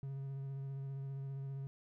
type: tone with vibrato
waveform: triangle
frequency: 136.6 Hz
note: C#3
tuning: 25 cents flat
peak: -38 dBFS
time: 0.03-1.67 s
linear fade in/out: 0 ms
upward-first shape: triangle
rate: 15 Hz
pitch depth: 22 cents each way
effects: none